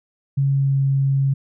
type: tone with pitch glide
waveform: sine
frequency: 138 to 136.73 Hz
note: C#3 to C#3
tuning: -7 to -23 cents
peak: -15 dBFS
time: 0.37-1.34 s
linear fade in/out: 10 ms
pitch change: -16 cents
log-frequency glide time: 0.5-0.79 s
effects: none